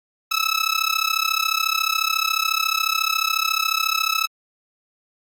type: tone with amplitude modulation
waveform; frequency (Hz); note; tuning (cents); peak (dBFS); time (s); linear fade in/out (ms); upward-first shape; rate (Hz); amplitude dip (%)
15% pulse; 1302; E6; -22; -9; 0.31-4.27; 10; sine; 34.1; 90
effects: Opus 32 kbps